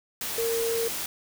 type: tone in noise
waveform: sine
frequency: 459.8 Hz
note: A#4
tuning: 24 cents flat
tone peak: -25 dBFS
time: 0.38-0.88 s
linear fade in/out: 2 ms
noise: white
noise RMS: -32 dBFS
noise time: 0.21-1.06 s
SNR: +4 dB
effects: none